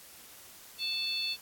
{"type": "harmonic tone", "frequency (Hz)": 880, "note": "A5", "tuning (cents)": 0, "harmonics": [3, 4, 5], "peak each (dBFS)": [-37, -36, -33], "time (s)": [0.78, 1.37], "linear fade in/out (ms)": 50, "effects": ["white hiss -52 dBFS RMS until 1.41 s", "AAC 64 kbps"]}